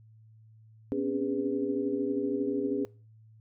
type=tone cluster; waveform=sine; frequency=253.4 / 270.1 / 282.8 / 407.1 / 492.7 Hz; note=B3 / C#4 / C#4 / G#4 / B4; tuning=+45 / -45 / +35 / -35 / -4 cents; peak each=-37 / -37 / -31 / -32 / -38 dBFS; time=0.92-2.85 s; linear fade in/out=0 ms; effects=noise-tail reverb RT60 0.4 s tail -24 dB re dry + added 110 Hz sine -53 dBFS peak until 3.4 s